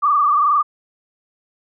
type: tone with frequency modulation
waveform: sine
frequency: 1176 Hz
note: D6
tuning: 2 cents sharp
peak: -12 dBFS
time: 0.02-0.63 s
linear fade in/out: 20 ms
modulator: 22.1 Hz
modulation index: 2.4
effects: none